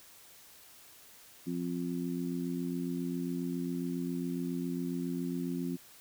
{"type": "harmonic tone", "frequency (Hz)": 87.31, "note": "F2", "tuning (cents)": 0, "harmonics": [2, 3, 4], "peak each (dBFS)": [-36, -35, -41], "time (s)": [1.46, 5.77], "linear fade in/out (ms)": 20, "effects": ["white hiss -56 dBFS RMS until 6 s"]}